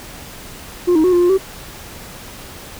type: tone with pitch steps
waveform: sine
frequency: 354.7 / 314.8 / 365.3 / 351.2 / 353.3 / 383.2 Hz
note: F4 / D#4 / F#4 / F4 / F4 / G4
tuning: +27 / +20 / -22 / +10 / +20 / -39 cents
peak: -7 dBFS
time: 0.87-1.38 s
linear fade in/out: 20 ms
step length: 85 ms
effects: tanh soft clip ceiling -9 dBFS + pink hiss -35 dBFS RMS until 2.79 s